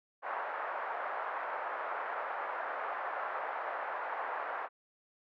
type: band-pass noise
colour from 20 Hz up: pink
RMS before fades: -38 dBFS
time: 0.22-4.69 s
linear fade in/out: 50 ms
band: 630 to 1600 Hz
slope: 24 dB/octave
effects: none